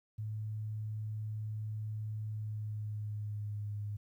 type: tone with pitch glide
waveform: sine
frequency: 107.7 to 103.67 Hz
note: A2 to G#2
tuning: -37 to -3 cents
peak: -36 dBFS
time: 0.18-3.97 s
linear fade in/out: 10 ms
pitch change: -66 cents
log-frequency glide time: 2.28-3.73 s
effects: 12-bit